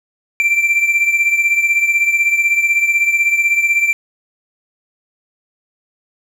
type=beating tone pair; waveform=triangle; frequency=2349 / 2365 Hz; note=D7 / D7; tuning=0 / +12 cents; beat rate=16 Hz; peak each=-11 / -17 dBFS; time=0.4-3.93 s; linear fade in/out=0 ms; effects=none